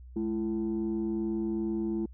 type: tone pair together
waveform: sine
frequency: 212.6 / 335.2 Hz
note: G#3 / E4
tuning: +41 / +29 cents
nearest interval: minor sixth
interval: 788 cents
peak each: -30 / -29 dBFS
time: 0.16-2.06 s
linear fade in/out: 5 ms
effects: tanh soft clip ceiling -24 dBFS + added 62 Hz sine -45 dBFS peak until 2.13 s